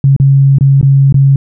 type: tone with dropouts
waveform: sine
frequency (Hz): 137.3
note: C#3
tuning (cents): -16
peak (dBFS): -3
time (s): 0.04-1.36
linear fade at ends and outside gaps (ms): 2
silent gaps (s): 0.164-0.199 / 0.585-0.609 / 0.813-0.828 / 1.125-1.143
effects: none